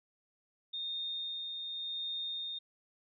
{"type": "tone with tremolo", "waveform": "sine", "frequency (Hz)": 3665, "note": "A#7", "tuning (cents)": -30, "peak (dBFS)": -35, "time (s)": [0.73, 2.59], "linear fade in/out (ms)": 10, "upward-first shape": "sine", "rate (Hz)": 0.89, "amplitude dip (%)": 30, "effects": []}